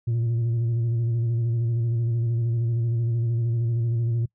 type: tone with vibrato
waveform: sine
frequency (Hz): 116.54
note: A#2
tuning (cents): 0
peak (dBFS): -18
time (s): 0.07-4.26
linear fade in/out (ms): 10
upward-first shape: square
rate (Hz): 13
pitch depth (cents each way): 32
effects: noise-tail reverb RT60 0.1 s tail -25 dB re dry + tanh soft clip ceiling -20 dBFS